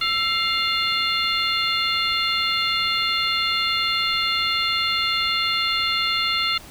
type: harmonic tone with a mistuned harmonic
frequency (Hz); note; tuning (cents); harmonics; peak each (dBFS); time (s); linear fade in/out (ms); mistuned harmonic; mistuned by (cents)
703; F5; +11; 2 / 3 / 4 / 5 / 6; -26 / -26 / -26 / -26 / -26; 0.01-6.58; 5; 2; -84
effects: pink hiss -43 dBFS RMS until 6.7 s